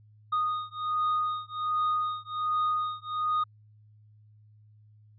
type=beating tone pair; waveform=triangle; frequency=1236 / 1237.3 Hz; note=D#6 / D#6; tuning=-12 / -10 cents; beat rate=1.3 Hz; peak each=-28 dBFS; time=0.32-3.44 s; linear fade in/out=10 ms; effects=added 106 Hz sine -54 dBFS peak until 5.18 s + resampled to 11025 Hz

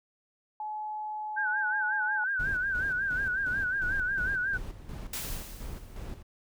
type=tone; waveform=sine; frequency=853 Hz; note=G#5; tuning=46 cents sharp; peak=-33 dBFS; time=0.6-2.24 s; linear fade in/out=2 ms
type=tone with vibrato; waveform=sine; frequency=1537 Hz; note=G6; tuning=35 cents flat; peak=-27 dBFS; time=1.36-4.58 s; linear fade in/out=20 ms; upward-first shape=sine; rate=5.5 Hz; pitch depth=93 cents each way
type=noise with tremolo; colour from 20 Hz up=brown; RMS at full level=-38 dBFS; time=2.39-6.23 s; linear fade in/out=10 ms; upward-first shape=square; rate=2.8 Hz; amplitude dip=60%
type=noise with exponential decay; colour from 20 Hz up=white; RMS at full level=-34 dBFS; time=5.13-6.19 s; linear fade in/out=5 ms; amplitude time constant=230 ms
effects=none

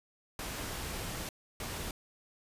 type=noise bursts at uneven times; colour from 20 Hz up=pink; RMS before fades=-39 dBFS; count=2; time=0.39-1.29 / 1.6-1.91 s; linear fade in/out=2 ms; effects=resampled to 32000 Hz

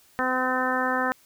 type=harmonic tone; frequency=256 Hz; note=C4; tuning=38 cents flat; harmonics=1 / 2 / 3 / 4 / 5 / 6 / 7; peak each=-30 / -30 / -30 / -30 / -30 / -30 / -30 dBFS; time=0.19-1.12 s; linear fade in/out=0 ms; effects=white hiss -58 dBFS RMS until 1.25 s

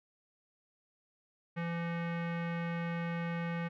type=tone with low-pass filter; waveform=square; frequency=169.3 Hz; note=E3; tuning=46 cents sharp; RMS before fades=-36 dBFS; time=1.56-3.69 s; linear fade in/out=20 ms; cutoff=2100 Hz; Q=2.5; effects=none

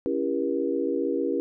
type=chord; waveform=sine; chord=C# diminished seventh; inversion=none; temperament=just; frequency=277.2 / 332.6 / 399.1 / 479 Hz; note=C#4 / E4 / G4 / Bb4; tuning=0 / +16 / +31 / +47 cents; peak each=-29 dBFS; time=0.06-1.4 s; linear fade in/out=0 ms; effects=none

